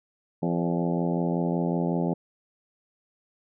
harmonic tone with a mistuned harmonic, 85.4 Hz, F2, 38 cents flat, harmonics 2 / 3 / 4 / 5 / 6 / 7 / 8 / 9 / 10, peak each -26 / -30 / -32 / -34 / -36 / -37 / -38 / -39 / -40 dBFS, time 0.42-2.14 s, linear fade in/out 10 ms, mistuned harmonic 6, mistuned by +46 cents, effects none

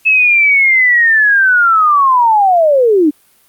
sine linear sweep, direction down, 2611 to 280 Hz, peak -6 dBFS, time 0.05-3.11 s, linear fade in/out 20 ms, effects white hiss -51 dBFS RMS until 3.48 s + Opus 48 kbps

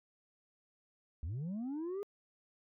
sine linear sweep, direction up, 67.8 to 415.3 Hz, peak -34 dBFS, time 1.23-2.03 s, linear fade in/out 0 ms, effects tanh soft clip ceiling -36 dBFS

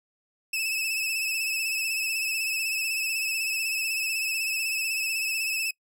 sawtooth tone with vibrato, 2611 Hz, E7, 17 cents flat, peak -23 dBFS, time 0.53-5.71 s, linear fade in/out 5 ms, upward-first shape triangle, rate 16 Hz, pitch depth 55 cents each way, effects noise-tail reverb RT60 0.1 s tail -25 dB re dry

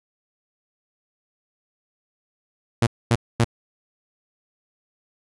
sawtooth tone bursts, 116.54 Hz, A#2, in tune, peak -11 dBFS, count 3, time 2.82-3.444 s, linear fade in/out 5 ms, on 48 ms, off 240 ms, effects resampled to 24000 Hz

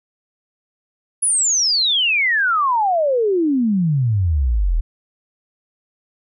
sine exponential sweep, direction down, 10548 to 37.06 Hz, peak -14 dBFS, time 1.22-4.81 s, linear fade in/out 10 ms, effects none

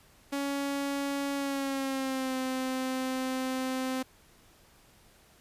sawtooth tone with pitch glide, 280 to 259.7 Hz, C#4 to C4, +18 to -13 cents, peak -26 dBFS, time 0.32-4.03 s, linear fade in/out 10 ms, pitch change -131 cents, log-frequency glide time 1.35-2.36 s, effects pink hiss -60 dBFS RMS until 5.4 s + resampled to 32000 Hz

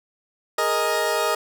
20% pulse chord, Ab suspended second, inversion none, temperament equal, 415.3 / 466.2 / 622.3 Hz, Ab4 / Bb4 / Eb5, 0 / 0 / 0 cents, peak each -22 / -20 / -18 dBFS, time 0.58-1.35 s, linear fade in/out 5 ms, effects none

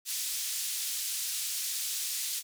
white band-pass noise, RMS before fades -34 dBFS, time 0.05-2.43 s, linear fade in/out 50 ms, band 3500 to 11000 Hz, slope 12 dB/octave, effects none

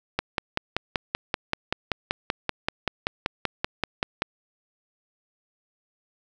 click train, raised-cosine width 0.3 ms, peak -7 dBFS, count 22, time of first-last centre 0.19-4.221 s, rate 5.21 Hz, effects none

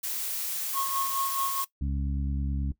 blue noise, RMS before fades -32 dBFS, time 0.03-1.65 s, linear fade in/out 10 ms
triangle tone with tremolo, 1089 Hz, C#6, 31 cents flat, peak -25 dBFS, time 0.73-1.65 s, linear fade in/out 50 ms, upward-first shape sine, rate 4.7 Hz, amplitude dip 60%
harmonic tone, 69.3 Hz, C#2, in tune, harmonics 1 / 2 / 3 / 4, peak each -28 / -34 / -38 / -40 dBFS, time 1.81-2.72 s, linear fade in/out 5 ms
effects noise-tail reverb RT60 0.1 s tail -18 dB re dry

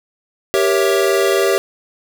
square chord, G diminished seventh, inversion none, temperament equal with one note detuned, 392 / 471.3 / 554.4 / 659.3 Hz, G4 / Bb4 / Db5 / Fb5, 0 / +19 / 0 / 0 cents, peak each -16 / -21 / -20 / -22 dBFS, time 0.54-1.58 s, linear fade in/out 0 ms, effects none

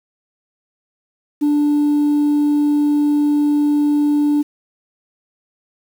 sine tone, 293.7 Hz, D4, in tune, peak -10 dBFS, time 1.41-4.43 s, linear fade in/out 20 ms, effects tanh soft clip ceiling -11 dBFS + 7-bit

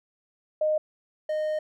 sine / triangle tone pair in turn, 616 / 616 Hz, D#5 / D#5, -17 / -17 cents, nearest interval unison, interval 0 cents, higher neither, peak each -21 / -23 dBFS, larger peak first, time 0.61-0.78 / 1.29-1.59 s, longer second, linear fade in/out 5 ms, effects none

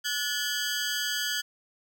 15% pulse ring-modulated tone, 1588 Hz, G6, 22 cents sharp, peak -18 dBFS, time 0.04-1.42 s, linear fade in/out 20 ms, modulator 130 Hz, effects none

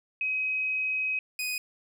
sine / sawtooth tone pair in turn, 2533 / 2495 Hz, D#7 / D#7, +30 / +4 cents, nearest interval unison, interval 26 cents, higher first, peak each -26 dBFS, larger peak neither, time 0.21-1.19 / 1.39-1.58 s, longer first, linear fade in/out 2 ms, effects none

